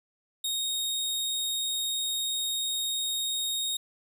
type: tone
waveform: sawtooth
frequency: 3729 Hz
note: A#7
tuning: in tune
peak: -25 dBFS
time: 0.44-3.77 s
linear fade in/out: 5 ms
effects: none